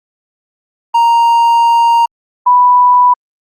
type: tone pair in turn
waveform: triangle / sine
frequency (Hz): 932.3 / 987.7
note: A#5 / B5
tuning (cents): 0 / 0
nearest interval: minor second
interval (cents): 100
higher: second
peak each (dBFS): -4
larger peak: neither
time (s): 0.94-2.06 / 2.46-3.14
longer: first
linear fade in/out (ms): 10
effects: Opus 48 kbps